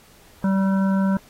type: harmonic tone with a mistuned harmonic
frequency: 193.4 Hz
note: G3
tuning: 23 cents flat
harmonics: 1 / 3 / 5 / 7 / 8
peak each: -17 / -30 / -31 / -37 / -36 dBFS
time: 0.44-1.17 s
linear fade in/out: 2 ms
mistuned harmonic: 8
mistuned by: -20 cents
effects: pink hiss -52 dBFS RMS until 1.29 s + AAC 48 kbps